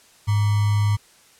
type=tone with sample-and-hold; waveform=sine; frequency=103.83 Hz; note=G#2; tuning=in tune; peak=-16 dBFS; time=0.27-0.97 s; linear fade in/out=20 ms; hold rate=1050 Hz; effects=white hiss -53 dBFS RMS until 1.39 s + low-pass 10000 Hz 12 dB/octave